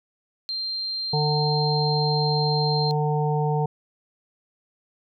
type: tone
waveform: sine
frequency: 4166 Hz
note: C8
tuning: 8 cents flat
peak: -26 dBFS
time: 0.49-2.91 s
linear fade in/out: 0 ms
type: harmonic tone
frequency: 150 Hz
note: D3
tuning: 37 cents sharp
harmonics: 1 / 3 / 5 / 6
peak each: -22 / -27 / -29 / -30 dBFS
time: 1.13-3.66 s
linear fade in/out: 5 ms
effects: none